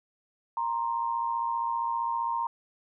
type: tone pair together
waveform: sine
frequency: 933 / 1048.2 Hz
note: A#5 / C6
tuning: +1 / +3 cents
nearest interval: major second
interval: 202 cents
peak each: -28 / -32 dBFS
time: 0.57-2.47 s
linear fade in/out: 2 ms
effects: none